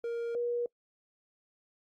triangle / sine tone pair in turn, 468.2 / 479.1 Hz, A#4 / A#4, +8 / +47 cents, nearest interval unison, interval 39 cents, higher second, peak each -30 / -29 dBFS, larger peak second, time 0.04-0.35 / 0.35-0.66 s, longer neither, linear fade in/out 2 ms, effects noise-tail reverb RT60 0.1 s tail -26 dB re dry + Opus 48 kbps

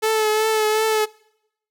sawtooth tone with vibrato, 434.2 Hz, A4, 23 cents flat, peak -13 dBFS, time 0.02-1.06 s, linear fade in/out 20 ms, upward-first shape triangle, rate 2.7 Hz, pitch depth 32 cents each way, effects noise-tail reverb RT60 0.8 s tail -24 dB re dry

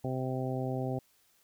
harmonic tone, 129.8 Hz, C3, 13 cents flat, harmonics 1 / 2 / 3 / 4 / 5 / 6, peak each -34 / -37 / -39 / -40 / -41 / -42 dBFS, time 0.04-0.99 s, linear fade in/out 5 ms, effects white hiss -68 dBFS RMS until 1.43 s

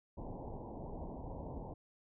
pink low-pass noise, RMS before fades -45 dBFS, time 0.17-1.74 s, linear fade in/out 10 ms, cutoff 980 Hz, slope 96 dB/octave, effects none

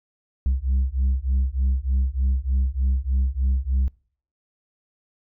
sine beating tone pair, 64 / 67.3 Hz, C2 / C2, -38 / +49 cents, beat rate 3.3 Hz, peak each -20 dBFS, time 0.46-3.88 s, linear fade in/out 0 ms, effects noise-tail reverb RT60 0.5 s tail -25 dB re dry + tanh soft clip ceiling -16 dBFS

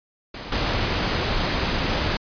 pink noise with level steps, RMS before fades -34 / -23 dBFS, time 0.34-2.17 s, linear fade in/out 5 ms, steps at 0.52 s, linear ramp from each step 2 ms, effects resampled to 11025 Hz

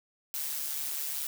blue noise with amplitude modulation, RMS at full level -32 dBFS, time 0.34-1.27 s, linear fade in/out 0 ms, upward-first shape sine, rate 145 Hz, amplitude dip 55%, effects none

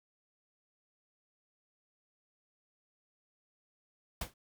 pink noise with exponential decay, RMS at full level -33 dBFS, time 4.21-4.34 s, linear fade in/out 5 ms, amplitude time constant 27 ms, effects none

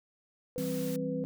sine tone, 496.3 Hz, B4, 8 cents sharp, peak -35 dBFS, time 0.56-1.24 s, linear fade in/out 0 ms
white noise, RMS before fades -45 dBFS, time 0.58-0.96 s, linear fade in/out 0 ms
sine chord, C major, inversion first, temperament equal with one note detuned, 164.81 / 196 / 263 Hz, E3 / G3 / C4, 0 / 0 / +9 cents, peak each -37 / -38 / -35 dBFS, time 0.58-1.25 s, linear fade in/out 0 ms
effects none

